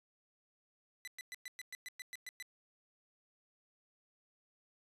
sawtooth tone bursts, 1997 Hz, B6, 19 cents sharp, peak -40 dBFS, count 11, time 1.05-2.425 s, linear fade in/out 0 ms, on 25 ms, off 110 ms, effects resampled to 32000 Hz

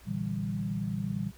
sine chord, E half-diminished seventh, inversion second, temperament equal, 116.54 / 146.83 / 164.81 / 196 Hz, Bb2 / D3 / E3 / G3, 0 / 0 / 0 / 0 cents, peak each -36 / -38 / -36 / -33 dBFS, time 0.05-1.32 s, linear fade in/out 50 ms, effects added 60 Hz sine -53 dBFS peak until 1.37 s + pink hiss -57 dBFS RMS until 1.37 s

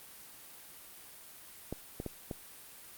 clicks, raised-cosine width 2 ms, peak -23 dBFS, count 4, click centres 1.726 / 2.001 / 2.063 / 2.312 s, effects white hiss -52 dBFS RMS until 2.97 s + Opus 32 kbps

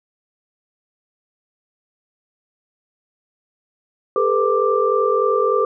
sine tone cluster, 406.7 / 450.1 / 500 / 1179 Hz, G#4 / A4 / B4 / D6, -36 / +39 / +21 / +6 cents, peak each -20 dBFS, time 4.16-5.65 s, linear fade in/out 2 ms, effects none

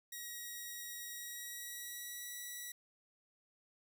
5% pulse tone with pitch glide, 1901 to 1944.3 Hz, A#6 to B6, +33 to -28 cents, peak -34 dBFS, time 0.12-2.72 s, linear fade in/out 5 ms, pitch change +39 cents, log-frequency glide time 1.07-2.34 s, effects none

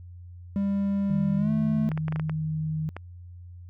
triangle tone with pitch glide, 198.7 to 217.9 Hz, G3 to A3, +24 to -17 cents, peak -21 dBFS, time 0.56-1.89 s, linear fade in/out 0 ms, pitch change +159 cents, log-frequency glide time 1.37-1.51 s
sine tone, 156.1 Hz, D#3, 6 cents sharp, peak -26 dBFS, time 1.1-2.89 s, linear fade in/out 0 ms
clicks, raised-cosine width 0.5 ms, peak -20 dBFS, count 8, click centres 1.917 / 1.976 / 2.082 / 2.124 / 2.16 / 2.197 / 2.296 / 2.966 s
effects added 88 Hz sine -41 dBFS peak until 3.69 s

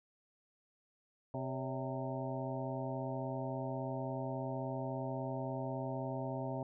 harmonic tone with a mistuned harmonic, 130.7 Hz, C3, 1 cent flat, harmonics 1 / 2 / 3 / 4 / 5 / 6 / 7, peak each -41 / -43 / -47 / -45 / -43 / -49 / -47 dBFS, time 1.34-6.63 s, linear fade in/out 2 ms, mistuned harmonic 4, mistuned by +110 cents, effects none

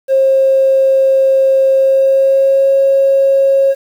triangle tone with pitch glide, 535 to 544.4 Hz, C5 to C#5, +38 to -31 cents, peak -3 dBFS, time 0.08-3.75 s, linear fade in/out 50 ms, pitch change +31 cents, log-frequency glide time 1.74-2.73 s, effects tanh soft clip ceiling -5 dBFS + 7-bit

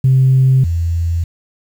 sine tone pair in turn, 131.5 / 84.17 Hz, C3 / E2, +9 / +37 cents, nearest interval minor sixth, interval 772 cents, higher first, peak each -6 / -13 dBFS, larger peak first, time 0.04-0.64 / 0.64-1.24 s, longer neither, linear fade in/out 5 ms, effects tanh soft clip ceiling -3 dBFS + 7-bit

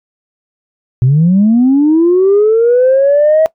sine linear sweep, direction up, 120 to 643 Hz, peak -4 dBFS, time 1.02-3.46 s, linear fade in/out 0 ms, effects noise-tail reverb RT60 0.1 s tail -21 dB re dry + tanh soft clip ceiling -2 dBFS

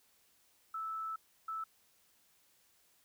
sine tone bursts at uneven times, 1313 Hz, E6, 7 cents flat, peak -37 dBFS, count 2, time 0.74-1.16 / 1.48-1.64 s, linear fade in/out 5 ms, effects white hiss -70 dBFS RMS until 3.04 s

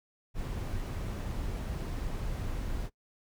brown noise, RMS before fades -35 dBFS, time 0.34-2.9 s, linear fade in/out 50 ms, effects noise-tail reverb RT60 0.1 s tail -20 dB re dry

